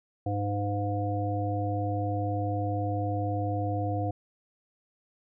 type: harmonic tone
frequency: 102 Hz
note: G#2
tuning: 31 cents flat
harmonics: 1 / 3 / 5 / 7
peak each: -29 / -34 / -36 / -33 dBFS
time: 0.26-4.11 s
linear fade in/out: 5 ms
effects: none